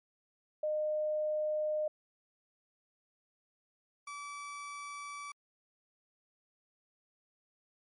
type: tone pair in turn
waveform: sine / 30% pulse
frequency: 611 / 1153.4 Hz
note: D#5 / D6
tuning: -32 / -32 cents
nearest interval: major seventh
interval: 1100 cents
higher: second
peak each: -30 / -39 dBFS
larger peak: first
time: 0.63-1.88 / 4.07-5.32 s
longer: neither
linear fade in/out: 5 ms
effects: MP3 48 kbps